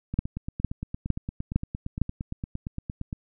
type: two click trains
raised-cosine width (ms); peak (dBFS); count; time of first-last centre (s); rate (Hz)
5; -9 / -19; 5 / 27; 0.19-2.016 / 0.14-3.129; 2.19 / 8.7
effects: none